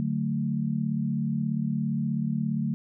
sine chord, D major, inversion none, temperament equal with one note detuned, 146.83 / 185 / 221.9 Hz, D3 / F#3 / A3, 0 / 0 / +15 cents, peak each -29 / -31 / -28 dBFS, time 0-2.74 s, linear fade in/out 0 ms, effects none

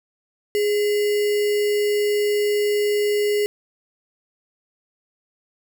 sine tone with sample-and-hold, 415.3 Hz, G#4, in tune, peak -17 dBFS, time 0.55-3.46 s, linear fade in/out 0 ms, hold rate 2450 Hz, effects none

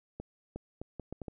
accelerating click train, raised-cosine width 2 ms, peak -26 dBFS, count 7, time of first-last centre 0.2-1.282 s, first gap 360 ms, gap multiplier 0.71, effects none

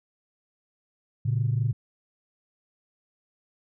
sine tone pair together, 114.1 / 138.61 Hz, A#2 / C#3, -37 / 0 cents, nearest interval minor third, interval 337 cents, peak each -23 / -26 dBFS, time 1.25-1.73 s, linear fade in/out 10 ms, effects tanh soft clip ceiling -15 dBFS

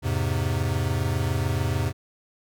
square chord, E augmented, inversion none, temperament equal with one note detuned, 83.75 / 103.83 / 130.81 Hz, E2 / G#2 / B#2, +28 / 0 / 0 cents, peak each -28 dBFS, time 0.02-1.93 s, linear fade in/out 50 ms, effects none

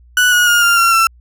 35% pulse tone with pitch steps, 1480 / 1451.2 / 1423 / 1395.3 / 1368.2 / 1341.6 Hz, F#6 / F#6 / F6 / F6 / F6 / E6, 0 / -34 / +32 / -2 / -36 / +30 cents, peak -7 dBFS, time 0.17-1.07 s, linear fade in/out 2 ms, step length 150 ms, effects added 60 Hz sine -42 dBFS peak until 1.2 s

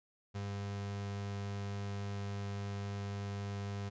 35% pulse tone, 100.4 Hz, G2, 42 cents sharp, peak -36 dBFS, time 0.34-3.9 s, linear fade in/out 20 ms, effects resampled to 16000 Hz

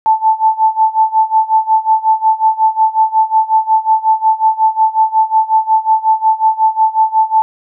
sine tone with tremolo, 879 Hz, A5, 2 cents flat, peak -5 dBFS, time 0.06-7.42 s, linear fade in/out 0 ms, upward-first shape sine, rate 5.5 Hz, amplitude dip 90%, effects none

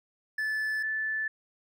triangle / sine tone pair in turn, 1741 / 1749.2 Hz, A6 / A6, -19 / -11 cents, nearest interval unison, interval 8 cents, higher second, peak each -26 / -28 dBFS, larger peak first, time 0.38-0.83 / 0.83-1.28 s, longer neither, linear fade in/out 5 ms, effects none

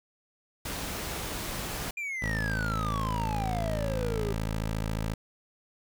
pink noise, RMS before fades -35 dBFS, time 0.65-1.91 s, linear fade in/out 5 ms
triangle exponential sweep, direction down, 2427 to 392 Hz, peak -30 dBFS, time 1.97-4.33 s, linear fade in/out 5 ms
15% pulse tone, 54.2 Hz, A1, 25 cents flat, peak -23 dBFS, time 2.22-5.14 s, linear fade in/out 5 ms
effects none

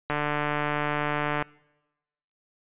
click train, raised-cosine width 0.5 ms, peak -12 dBFS, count 197, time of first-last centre 0.1-1.424 s, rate 148 Hz, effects noise-tail reverb RT60 1.0 s tail -24 dB re dry + resampled to 8000 Hz

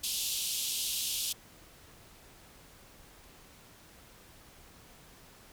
pink band-pass noise, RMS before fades -34 dBFS, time 0.03-1.33 s, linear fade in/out 10 ms, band 2900 to 15000 Hz, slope 48 dB/octave, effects pink hiss -56 dBFS RMS until 5.52 s

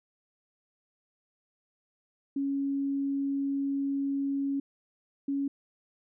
sine tone pair in turn, 277.2 / 278.4 Hz, C#4 / C#4, 0 / +8 cents, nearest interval unison, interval 8 cents, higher second, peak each -27 dBFS, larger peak neither, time 2.36-4.6 / 5.28-5.48 s, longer first, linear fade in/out 5 ms, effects none

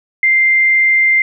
sine tone, 2093 Hz, C7, in tune, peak -8 dBFS, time 0.23-1.22 s, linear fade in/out 2 ms, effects none

